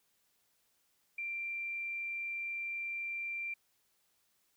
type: tone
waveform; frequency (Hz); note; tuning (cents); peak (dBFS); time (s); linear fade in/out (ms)
sine; 2363; D7; +10; -36; 1.18-3.54; 5
effects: white hiss -75 dBFS RMS until 4.56 s